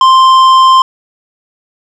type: tone with tanh clipping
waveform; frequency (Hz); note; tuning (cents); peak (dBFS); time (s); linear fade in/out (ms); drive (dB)
sine; 1046.5; C6; 0; -4; 0.01-0.82; 2; 10
effects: none